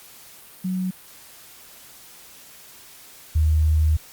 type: tone pair in turn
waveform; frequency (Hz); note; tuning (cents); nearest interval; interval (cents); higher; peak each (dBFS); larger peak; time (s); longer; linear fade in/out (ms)
sine; 185 / 77.78; F#3 / D#2; 0 / 0; octave + minor third; 1500; first; -22 / -15; second; 0.64-0.91 / 3.35-3.97; second; 10
effects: white hiss -46 dBFS RMS until 4.12 s + Opus 48 kbps